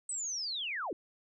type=linear sweep; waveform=sine; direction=down; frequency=8240 to 267.7 Hz; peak=-34 dBFS; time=0.09-0.93 s; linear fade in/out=2 ms; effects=none